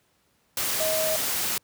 sine tone in noise, 632 Hz, D#5, 27 cents sharp, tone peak -25 dBFS, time 0.8-1.16 s, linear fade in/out 2 ms, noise white, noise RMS -27 dBFS, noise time 0.57-1.58 s, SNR -1 dB, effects pink hiss -67 dBFS RMS until 1.63 s + high-pass 80 Hz 12 dB/octave

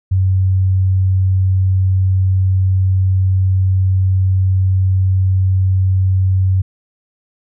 sine tone, 94.3 Hz, F#2, 33 cents sharp, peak -10 dBFS, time 0.11-6.62 s, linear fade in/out 10 ms, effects none

